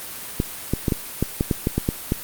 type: clicks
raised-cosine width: 3 ms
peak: -6 dBFS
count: 11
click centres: 0.401 / 0.736 / 0.882 / 0.922 / 1.226 / 1.409 / 1.512 / 1.671 / 1.78 / 1.889 / 2.121 s
effects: white hiss -34 dBFS RMS until 2.23 s + Opus 32 kbps